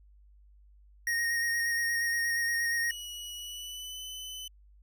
square tone with vibrato, 1864.7 Hz, A#6, in tune, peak -28 dBFS, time 1.07-2.91 s, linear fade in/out 2 ms, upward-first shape square, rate 8.5 Hz, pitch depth 13 cents each way
sawtooth tone with pitch glide, 2924 to 3020 Hz, F#7 to F#7, -21 to +35 cents, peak -36 dBFS, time 2.9-4.48 s, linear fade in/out 5 ms, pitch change +56 cents, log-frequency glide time 3.35-4.01 s
effects added 50 Hz sine -55 dBFS peak until 4.82 s

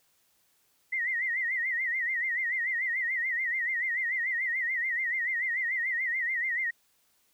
sine tone with vibrato, 1975.5 Hz, B6, in tune, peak -27 dBFS, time 0.92-6.71 s, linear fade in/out 10 ms, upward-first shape sine, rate 6.9 Hz, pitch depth 120 cents each way, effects white hiss -69 dBFS RMS until 7.33 s

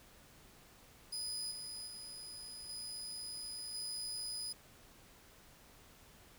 30% pulse tone with level steps, 4978 Hz, D#8, in tune, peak -36 / -41 / -44 / -40 / -37 dBFS, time 1.12-4.53 s, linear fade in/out 10 ms, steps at 1.51 / 1.87 / 2.69 / 3.74 s, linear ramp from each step 5 ms, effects pink hiss -61 dBFS RMS until 6.38 s

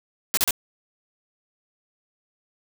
white noise bursts, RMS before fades -21 dBFS, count 3, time 0.34-0.508 s, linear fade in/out 0 ms, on 32 ms, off 36 ms, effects none

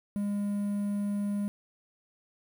triangle tone with quantisation, 203.5 Hz, G#3, 35 cents flat, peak -26 dBFS, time 0.16-1.48 s, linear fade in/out 0 ms, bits 9, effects none

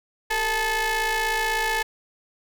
sawtooth ring-modulated tone, 427.3 Hz, G#4, 49 cents sharp, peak -15 dBFS, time 0.3-1.83 s, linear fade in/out 10 ms, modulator 1310 Hz, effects none

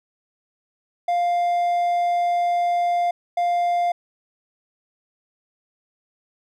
triangle tone bursts at uneven times, 700 Hz, F5, 4 cents sharp, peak -16 dBFS, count 2, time 1.08-3.11 / 3.37-3.92 s, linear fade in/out 5 ms, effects none

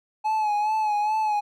triangle tone with vibrato, 851 Hz, G#5, 42 cents sharp, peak -19 dBFS, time 0.24-1.41 s, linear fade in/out 20 ms, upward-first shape sine, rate 2.4 Hz, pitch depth 47 cents each way, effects none

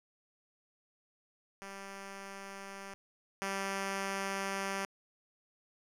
5% pulse tone pair in turn, 196.2 / 195.44 Hz, G3 / G3, +2 / -5 cents, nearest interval unison, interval 7 cents, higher first, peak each -33 / -23 dBFS, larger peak second, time 1.62-2.94 / 3.42-4.85 s, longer second, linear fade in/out 0 ms, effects low-pass 11000 Hz 12 dB/octave + 10-bit

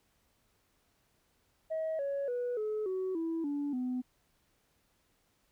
sine tone with pitch steps, 638 / 558.6 / 489.1 / 428.3 / 375 / 328.3 / 287.5 / 251.7 Hz, D#5 / C#5 / B4 / A4 / F#4 / E4 / D4 / B3, +43 / +13 / -17 / -47 / +23 / -7 / -37 / +33 cents, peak -30 dBFS, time 1.7-4.02 s, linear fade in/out 20 ms, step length 290 ms, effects tanh soft clip ceiling -29 dBFS + pink hiss -73 dBFS RMS until 5.51 s

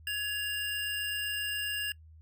square tone pair together, 1675.1 / 2801 Hz, G#6 / F7, +14 / +4 cents, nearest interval major sixth, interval 890 cents, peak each -36 / -34 dBFS, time 0.07-1.92 s, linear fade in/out 2 ms, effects noise-tail reverb RT60 0.1 s tail -23 dB re dry + added 79 Hz sine -51 dBFS peak until 2.21 s

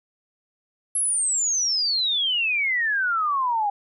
sine exponential sweep, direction down, 11175 to 798 Hz, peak -20 dBFS, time 0.95-3.7 s, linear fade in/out 5 ms, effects none

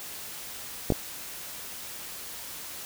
clicks, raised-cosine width 2 ms, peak -9 / -11 dBFS, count 2, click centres 0.903 / 0.922 s, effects white hiss -40 dBFS RMS until 2.85 s

